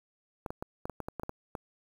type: clicks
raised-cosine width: 1 ms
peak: -22 dBFS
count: 11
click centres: 0.462 / 0.505 / 0.625 / 0.855 / 0.897 / 1.003 / 1.085 / 1.197 / 1.234 / 1.294 / 1.552 s
effects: 8-bit